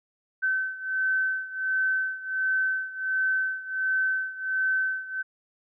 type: beating tone pair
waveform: sine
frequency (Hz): 1532 / 1533.4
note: G6 / G6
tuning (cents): -40 / -39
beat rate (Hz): 1.4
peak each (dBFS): -26 / -29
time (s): 0.42-5.23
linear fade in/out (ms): 20
effects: none